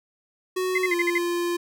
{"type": "tone with pitch glide", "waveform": "square", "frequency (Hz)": [370, 347.2], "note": ["F#4", "F4"], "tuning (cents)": [0, -10], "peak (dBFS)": -24, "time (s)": [0.56, 1.57], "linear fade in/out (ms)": 10, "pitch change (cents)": -110, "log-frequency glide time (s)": [0.87, 0.93]}
{"type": "tone bursts", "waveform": "sine", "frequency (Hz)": 2066, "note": "C7", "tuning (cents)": -22, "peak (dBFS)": -20, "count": 6, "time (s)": [0.75, 1.182], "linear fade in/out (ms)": 5, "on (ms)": 32, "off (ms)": 48}
{"effects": []}